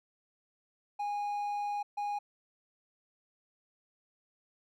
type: tone bursts at uneven times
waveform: triangle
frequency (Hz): 822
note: G#5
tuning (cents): -18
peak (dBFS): -30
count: 2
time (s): 0.99-1.83 / 1.97-2.19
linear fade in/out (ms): 10
effects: none